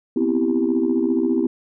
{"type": "chord", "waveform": "sine", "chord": "C major seventh", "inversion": "third", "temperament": "equal", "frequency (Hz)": [246.9, 261.6, 329.6, 392], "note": ["B3", "C4", "E4", "G4"], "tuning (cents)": [0, 0, 0, 0], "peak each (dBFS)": [-22, -22, -20, -23], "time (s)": [0.16, 1.47], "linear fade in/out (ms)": 5, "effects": ["tanh soft clip ceiling -9 dBFS"]}